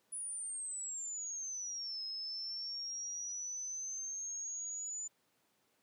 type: exponential two-way sweep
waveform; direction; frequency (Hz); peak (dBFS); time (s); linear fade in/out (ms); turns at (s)
sine; down then up; 9956 to 5130 to 7040; -39; 0.12-5.08; 10; 2.04
effects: pink hiss -75 dBFS RMS until 5.82 s + high-pass 200 Hz 12 dB/octave